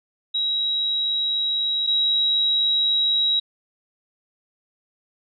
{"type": "tone pair in turn", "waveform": "sine", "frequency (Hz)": [3851, 3851], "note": ["B7", "B7"], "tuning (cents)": [-44, -44], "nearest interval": "unison", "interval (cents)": 0, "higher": "neither", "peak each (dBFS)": [-20, -17], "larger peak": "second", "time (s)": [[0.34, 1.87], [1.87, 3.4]], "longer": "neither", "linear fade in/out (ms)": 10, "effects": []}